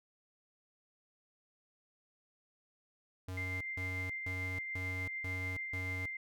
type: tone bursts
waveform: square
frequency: 92.5 Hz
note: F#2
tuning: in tune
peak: -40 dBFS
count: 6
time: 3.28-6.06 s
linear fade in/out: 5 ms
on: 330 ms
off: 160 ms
type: tone with tremolo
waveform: sine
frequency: 2093 Hz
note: C7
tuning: in tune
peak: -37 dBFS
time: 3.37-6.17 s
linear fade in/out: 5 ms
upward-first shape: sine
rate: 6.8 Hz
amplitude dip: 25%
effects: none